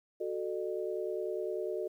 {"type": "chord", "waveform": "sine", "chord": "D# diminished", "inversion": "first", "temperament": "equal with one note detuned", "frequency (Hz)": [370, 440, 606.6], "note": ["F#4", "A4", "D#5"], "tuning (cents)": [0, 0, -44], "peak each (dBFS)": [-36, -37, -39], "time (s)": [0.2, 1.88], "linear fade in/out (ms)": 10, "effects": ["11-bit"]}